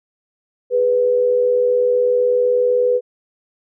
sine tone pair together, 414 / 493.9 Hz, G#4 / B4, -5 / 0 cents, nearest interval minor third, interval 305 cents, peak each -22 / -13 dBFS, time 0.7-3.01 s, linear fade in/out 50 ms, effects none

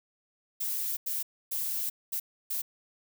violet noise bursts at uneven times, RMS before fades -32 dBFS, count 5, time 0.6-0.97 / 1.06-1.23 / 1.51-1.9 / 2.12-2.2 / 2.5-2.62 s, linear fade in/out 10 ms, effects none

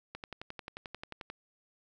click train, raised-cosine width 0.3 ms, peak -25 dBFS, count 14, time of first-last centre 0.15-1.3 s, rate 11.3 Hz, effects none

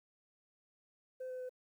sine tone with pitch steps, 514 / 509 / 506 Hz, C5 / C5 / B4, -31 / -48 / +42 cents, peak -38 dBFS, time 1.2-1.494 s, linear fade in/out 10 ms, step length 98 ms, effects tanh soft clip ceiling -39 dBFS + 12-bit

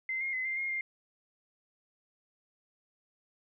sine tone with pitch steps, 2071 / 2137 / 2037 / 2095 / 2138 / 2111 Hz, C7 / C7 / C7 / C7 / C7 / C7, -18 / +36 / -47 / +2 / +37 / +15 cents, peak -31 dBFS, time 0.09-0.81 s, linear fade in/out 2 ms, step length 120 ms, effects none

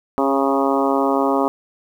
harmonic tone with a mistuned harmonic, 137.2 Hz, C#3, 17 cents flat, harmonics 2 / 3 / 4 / 5 / 6 / 7 / 8 / 9, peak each -20 / -22 / -23 / -24 / -25 / -25 / -26 / -27 dBFS, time 0.18-1.48 s, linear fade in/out 0 ms, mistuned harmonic 3, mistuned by -17 cents, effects 8-bit

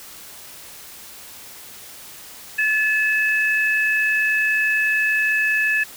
sine tone pair together, 1725 / 2594 Hz, A6 / E7, -35 / -28 cents, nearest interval perfect fifth, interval 707 cents, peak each -18 / -21 dBFS, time 2.58-5.84 s, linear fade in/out 10 ms, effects white hiss -40 dBFS RMS until 5.96 s

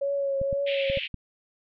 sine tone with vibrato, 554.4 Hz, C#5, in tune, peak -24 dBFS, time 0.01-0.99 s, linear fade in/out 10 ms, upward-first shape triangle, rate 2 Hz, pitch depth 30 cents each way
clicks, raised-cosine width 5 ms, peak -22 dBFS, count 5, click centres 0.415 / 0.528 / 0.9 / 0.973 / 1.143 s
pink band-pass noise, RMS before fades -33 dBFS, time 0.66-1.08 s, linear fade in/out 20 ms, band 2200 to 3300 Hz, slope 48 dB/octave
effects none

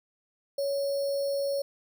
sine tone with sample-and-hold, 558 Hz, C#5, 11 cents sharp, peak -26 dBFS, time 0.58-1.62 s, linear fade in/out 5 ms, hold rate 4900 Hz, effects none

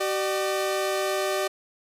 sawtooth tone pair together, 381.9 / 601.3 Hz, G4 / D5, -45 / +41 cents, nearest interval minor sixth, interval 786 cents, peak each -23 dBFS, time 0-1.48 s, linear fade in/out 10 ms, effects resampled to 32000 Hz

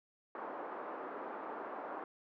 white band-pass noise, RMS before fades -44 dBFS, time 0.35-2.04 s, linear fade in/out 2 ms, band 280 to 1200 Hz, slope 24 dB/octave, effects none

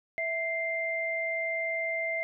sine tone pair together, 657 / 2093 Hz, E5 / C7, -6 / 0 cents, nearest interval octave + minor sixth, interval 2006 cents, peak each -33 / -30 dBFS, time 0.18-2.23 s, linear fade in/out 0 ms, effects none

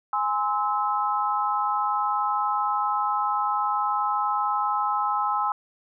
sine chord, Ab augmented, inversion none, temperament just, 830.6 / 1038.3 / 1297.8 Hz, Ab5 / C6 / E6, 0 / -14 / -27 cents, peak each -26 / -27 / -26 dBFS, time 0.13-5.52 s, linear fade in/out 2 ms, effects none

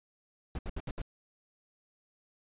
brown noise bursts, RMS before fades -36 dBFS, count 5, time 0.55-1.017 s, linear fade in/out 2 ms, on 39 ms, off 68 ms, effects resampled to 8000 Hz

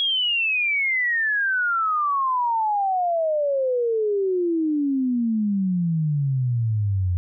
sine exponential sweep, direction down, 3327 to 87.31 Hz, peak -19 dBFS, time 0-7.17 s, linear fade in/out 0 ms, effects none

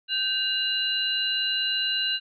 sine tone cluster, 1554 / 2829 / 3998 Hz, G6 / F7 / B7, -16 / +22 / +20 cents, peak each -32 / -26 / -27 dBFS, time 0.08-2.2 s, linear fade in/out 50 ms, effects none

